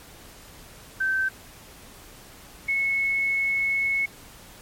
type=tone pair in turn; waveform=sine; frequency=1549 / 2194 Hz; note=G6 / C#7; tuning=-21 / -18 cents; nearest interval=tritone; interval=603 cents; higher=second; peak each=-21 dBFS; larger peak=neither; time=1-1.29 / 2.68-4.06 s; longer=second; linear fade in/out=10 ms; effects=pink hiss -47 dBFS RMS until 4.61 s + MP3 64 kbps